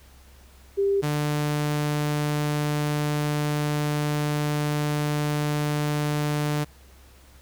sine / sawtooth tone pair in turn, 396.6 / 148.56 Hz, G4 / D3, +20 / +20 cents, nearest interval octave + perfect fourth, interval 1700 cents, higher first, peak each -19 / -19 dBFS, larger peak neither, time 0.77-1.02 / 1.02-6.65 s, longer second, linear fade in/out 20 ms, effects added 66 Hz sine -50 dBFS peak until 7.41 s + pink hiss -55 dBFS RMS until 7.41 s

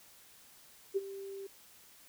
sine tone with ADSR envelope, 392 Hz, G4, in tune, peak -26 dBFS, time 0.94-1.47 s, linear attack 26 ms, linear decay 30 ms, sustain -15 dB, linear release 6 ms, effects white hiss -59 dBFS RMS until 2.08 s

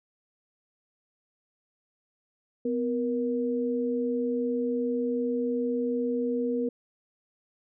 sine tone pair together, 250.7 / 473.3 Hz, B3 / A#4, +26 / +26 cents, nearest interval major seventh, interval 1100 cents, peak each -28 dBFS, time 2.65-6.69 s, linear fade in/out 5 ms, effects none

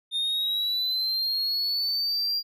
triangle linear sweep, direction up, 3640 to 4788 Hz, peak -23 dBFS, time 0.11-2.43 s, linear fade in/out 50 ms, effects none

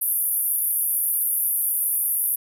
white band-pass noise, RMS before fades -23 dBFS, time 0.01-2.36 s, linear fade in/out 10 ms, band 10000 to 14000 Hz, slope 96 dB/octave, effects none

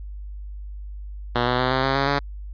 5% pulse tone with pitch steps, 121.2 / 124.39 / 127.67 / 131.03 / 134.48 / 138.02 / 141.66 Hz, B2 / B2 / C3 / C3 / C3 / C#3 / C#3, -32 / +13 / -42 / +3 / +48 / -7 / +38 cents, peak -8 dBFS, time 1.35-2.19 s, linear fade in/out 5 ms, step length 120 ms, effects added 50 Hz sine -32 dBFS peak until 2.53 s + resampled to 11025 Hz

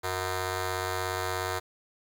10% pulse ring-modulated tone, 277.2 Hz, C#4, in tune, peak -18 dBFS, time 0.03-1.6 s, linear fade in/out 20 ms, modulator 187 Hz, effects 10-bit

